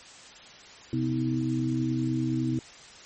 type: tone cluster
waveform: sine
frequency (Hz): 129.2 / 249.7 / 319.6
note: C3 / B3 / D#4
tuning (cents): -21 / +19 / +47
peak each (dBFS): -29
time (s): 0.93-2.59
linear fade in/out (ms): 2
effects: white hiss -48 dBFS RMS until 3.05 s + MP3 32 kbps